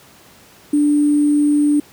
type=tone with sample-and-hold; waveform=sine; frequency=293.7 Hz; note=D4; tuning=in tune; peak=-11 dBFS; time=0.73-1.8 s; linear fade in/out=5 ms; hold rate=8820 Hz; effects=pink hiss -46 dBFS RMS until 1.92 s + high-pass 100 Hz 12 dB/octave